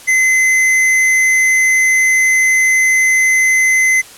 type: tone with hard clipping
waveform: sine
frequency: 2048 Hz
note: C7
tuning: 38 cents flat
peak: -10 dBFS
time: 0.07-4.02 s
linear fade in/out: 20 ms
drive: 17 dB
effects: white hiss -37 dBFS RMS until 4.17 s + low-pass 11000 Hz 12 dB/octave